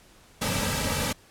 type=noise with comb filter; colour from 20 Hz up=pink; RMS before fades=-27 dBFS; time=0.41-1.13 s; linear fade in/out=10 ms; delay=2.8 ms; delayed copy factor=-0.8; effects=pink hiss -55 dBFS RMS until 1.3 s + low-pass 12000 Hz 12 dB/octave